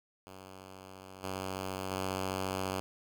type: tone with level steps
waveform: 5% pulse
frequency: 94.7 Hz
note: F#2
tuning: 41 cents sharp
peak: -37 / -25 / -22 dBFS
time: 0.27-2.8 s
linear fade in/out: 0 ms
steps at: 1.23 / 1.91 s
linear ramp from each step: 10 ms
effects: none